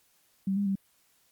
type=tone with pitch steps; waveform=sine; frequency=193.3 / 201.8 / 194.9 Hz; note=G3 / G#3 / G3; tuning=-24 / -49 / -10 cents; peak=-25 dBFS; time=0.47-0.755 s; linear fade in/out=5 ms; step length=95 ms; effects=white hiss -67 dBFS RMS until 1.31 s + Opus 48 kbps